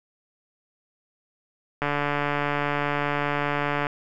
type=click train; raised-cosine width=0.5 ms; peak=-10 dBFS; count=298; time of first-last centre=1.82-3.868 s; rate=145 Hz; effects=none